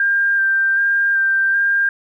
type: tone with vibrato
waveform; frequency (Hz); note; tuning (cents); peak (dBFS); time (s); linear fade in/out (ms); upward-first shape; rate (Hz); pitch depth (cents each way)
sine; 1588; G6; +22; -13; 0-1.89; 2; square; 1.3; 14
effects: 9-bit